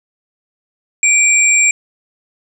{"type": "tone pair together", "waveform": "sine", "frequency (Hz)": [2349, 7458], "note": ["D7", "A#8"], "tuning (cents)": [0, 0], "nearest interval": "octave + minor sixth", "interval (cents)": 2000, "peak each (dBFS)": -11, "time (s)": [1.03, 1.71], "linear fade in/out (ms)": 2, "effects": []}